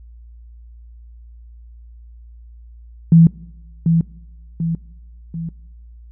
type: tone with echo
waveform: sine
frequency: 165.5 Hz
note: E3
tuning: 7 cents sharp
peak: -5 dBFS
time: 3.12-3.27 s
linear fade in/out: 2 ms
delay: 740 ms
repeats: 3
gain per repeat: -6 dB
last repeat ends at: 5.49 s
effects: noise-tail reverb RT60 1.0 s tail -22 dB re dry + added 58 Hz sine -38 dBFS peak until 6.11 s